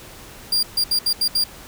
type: tone bursts at uneven times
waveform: 40% pulse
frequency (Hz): 4782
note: D8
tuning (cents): +30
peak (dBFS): -15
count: 6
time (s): 0.52-0.63 / 0.77-0.84 / 0.91-0.99 / 1.06-1.13 / 1.21-1.28 / 1.35-1.44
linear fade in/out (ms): 5
effects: pink hiss -41 dBFS RMS until 1.67 s